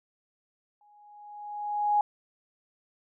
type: tone with exponential growth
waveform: sine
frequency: 830.6 Hz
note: G#5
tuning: in tune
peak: -19 dBFS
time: 0.81-2.01 s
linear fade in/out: 2 ms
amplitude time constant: 260 ms
effects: none